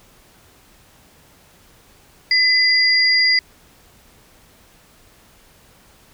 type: tone pair together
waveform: sine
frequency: 2021 / 4807 Hz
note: B6 / D8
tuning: +39 / +39 cents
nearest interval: octave + minor third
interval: 1500 cents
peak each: -15 dBFS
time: 2.31-3.39 s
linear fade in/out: 2 ms
effects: pink hiss -51 dBFS RMS until 6.13 s